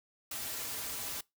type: noise with comb filter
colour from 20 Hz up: white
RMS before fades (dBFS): -39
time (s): 0.31-1.21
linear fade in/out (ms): 5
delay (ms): 5.5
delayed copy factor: -0.6
effects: noise-tail reverb RT60 0.2 s tail -23 dB re dry